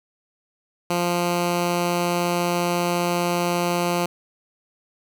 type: tone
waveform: 10% pulse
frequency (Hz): 174.61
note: F3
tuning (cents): 0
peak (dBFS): -12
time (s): 0.9-4.06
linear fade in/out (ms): 5
effects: none